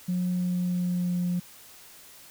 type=tone with pitch glide; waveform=sine; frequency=180 to 177.32 Hz; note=F#3 to F3; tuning=-47 to +27 cents; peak=-23 dBFS; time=0.08-1.4 s; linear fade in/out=10 ms; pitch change=-26 cents; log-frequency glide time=0.29-1.19 s; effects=tanh soft clip ceiling -21 dBFS + white hiss -50 dBFS RMS until 2.3 s